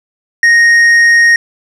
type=tone with tanh clipping; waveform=sine; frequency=1864.7 Hz; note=A#6; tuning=in tune; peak=-5 dBFS; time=0.43-1.36 s; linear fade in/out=2 ms; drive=6 dB; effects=none